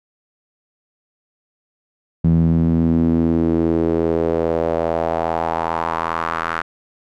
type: tone with band-pass filter sweep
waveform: sawtooth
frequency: 82.41 Hz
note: E2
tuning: in tune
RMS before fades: -18 dBFS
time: 2.24-6.62 s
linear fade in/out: 5 ms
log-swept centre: 170 to 1400 Hz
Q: 2.9
effects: none